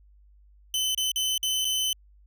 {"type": "tone with dropouts", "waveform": "sawtooth", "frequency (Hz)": 3042, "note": "F#7", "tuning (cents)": 47, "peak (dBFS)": -21, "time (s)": [0.74, 1.93], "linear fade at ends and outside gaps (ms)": 2, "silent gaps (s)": [[0.948, 0.976], [1.117, 1.159], [1.379, 1.429], [1.647, 1.651]], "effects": ["added 50 Hz sine -53 dBFS peak until 2.26 s"]}